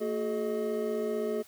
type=tone cluster; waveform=triangle; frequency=226.9 / 369.9 / 425.6 / 622 Hz; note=A#3 / F#4 / G#4 / D#5; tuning=-47 / 0 / +42 / -1 cents; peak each=-34 / -35 / -29 / -35 dBFS; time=0-1.43 s; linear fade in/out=20 ms; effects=white hiss -56 dBFS RMS until 1.47 s